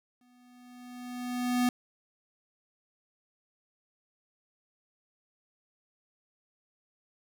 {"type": "tone with exponential growth", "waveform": "square", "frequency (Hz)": 246.9, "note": "B3", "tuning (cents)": 0, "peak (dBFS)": -23, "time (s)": [0.21, 1.69], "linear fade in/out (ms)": 2, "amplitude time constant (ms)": 320, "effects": []}